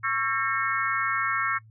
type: tone cluster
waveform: sine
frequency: 1107 / 1340 / 1606 / 1825 / 2186 Hz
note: C#6 / E6 / G6 / A#6 / C#7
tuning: -3 / +28 / +41 / -37 / -25 cents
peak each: -30 / -28 / -32 / -30 / -32 dBFS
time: 0.03-1.59 s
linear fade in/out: 20 ms
effects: noise-tail reverb RT60 0.1 s tail -23 dB re dry + added 110 Hz sine -49 dBFS peak until 1.7 s